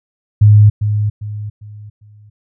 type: tone with echo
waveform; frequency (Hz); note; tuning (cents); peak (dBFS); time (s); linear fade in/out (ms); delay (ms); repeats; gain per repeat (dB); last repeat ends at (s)
sine; 105; G#2; +19; -3; 0.41-0.7; 10; 400; 4; -9; 2.3
effects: none